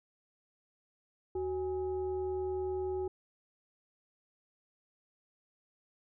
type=tone with frequency modulation; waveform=sine; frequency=373.3 Hz; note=F#4; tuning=15 cents sharp; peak=-32 dBFS; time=1.35-3.08 s; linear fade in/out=5 ms; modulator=450 Hz; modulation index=0.49; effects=none